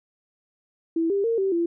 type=tone with pitch steps; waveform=sine; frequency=329.2 / 398.2 / 459.3 / 386.9 / 339.5 Hz; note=E4 / G4 / A#4 / G4 / F4; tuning=-2 / +27 / -26 / -23 / -49 cents; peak=-20 dBFS; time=0.96-1.66 s; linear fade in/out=5 ms; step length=140 ms; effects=none